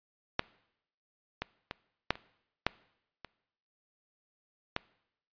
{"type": "clicks", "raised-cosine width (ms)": 0.3, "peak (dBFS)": [-10, -17, -20, -9, -30, -9, -26, -14], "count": 8, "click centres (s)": [0.394, 1.42, 1.711, 2.106, 2.155, 2.666, 3.247, 4.764], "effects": ["noise-tail reverb RT60 0.8 s tail -22 dB re dry", "resampled to 11025 Hz"]}